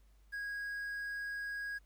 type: tone with quantisation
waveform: triangle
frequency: 1647 Hz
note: G#6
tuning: 15 cents flat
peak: -36 dBFS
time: 0.32-1.79 s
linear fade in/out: 20 ms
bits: 11
effects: added 50 Hz sine -61 dBFS peak until 1.85 s + pink hiss -75 dBFS RMS until 1.85 s